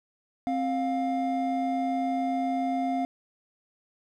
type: tone pair together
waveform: triangle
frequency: 264.1 / 705 Hz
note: C4 / F5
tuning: +16 / +16 cents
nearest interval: octave + perfect fourth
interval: 1700 cents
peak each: -26 dBFS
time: 0.47-3.05 s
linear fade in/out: 0 ms
effects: none